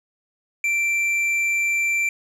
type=tone with tanh clipping; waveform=sine; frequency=2349 Hz; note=D7; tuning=in tune; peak=-20 dBFS; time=0.64-2.09 s; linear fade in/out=2 ms; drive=7 dB; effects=none